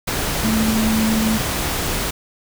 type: tone in noise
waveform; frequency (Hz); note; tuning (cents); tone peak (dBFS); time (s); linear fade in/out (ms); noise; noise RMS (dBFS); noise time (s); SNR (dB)
sine; 220; A3; 0; -16; 0.44-1.38; 10; pink; -22; 0.07-2.11; +3
effects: none